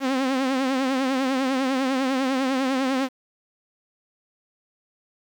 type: tone with vibrato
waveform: sawtooth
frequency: 264.1 Hz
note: C4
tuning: 16 cents sharp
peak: -17 dBFS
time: 0-3.09 s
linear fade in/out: 50 ms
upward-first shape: triangle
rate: 10 Hz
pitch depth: 83 cents each way
effects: low-pass 5000 Hz 12 dB/octave + 8-bit